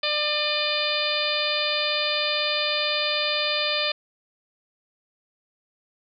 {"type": "harmonic tone with a mistuned harmonic", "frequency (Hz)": 597, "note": "D5", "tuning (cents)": 28, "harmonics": [1, 2, 3, 4, 5, 6, 7, 8], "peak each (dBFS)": [-29, -33, -33, -29, -31, -28, -31, -31], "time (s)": [0.03, 3.92], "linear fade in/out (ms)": 5, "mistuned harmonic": 4, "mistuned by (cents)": 32, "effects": []}